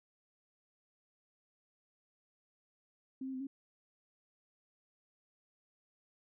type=tone with pitch steps; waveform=sine; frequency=263.4 / 265.3 / 258.4 / 273.3 Hz; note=C4 / C4 / C4 / C#4; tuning=+12 / +24 / -21 / -24 cents; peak=-38 dBFS; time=3.21-3.47 s; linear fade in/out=5 ms; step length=65 ms; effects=none